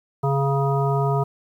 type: harmonic tone with a mistuned harmonic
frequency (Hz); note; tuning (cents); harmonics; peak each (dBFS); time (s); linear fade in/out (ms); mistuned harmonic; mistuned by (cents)
138.59; C#3; 0; 1 / 3 / 5 / 7 / 9; -20 / -25 / -27 / -28 / -30; 0.23-1.24; 10; 7; -19
effects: 9-bit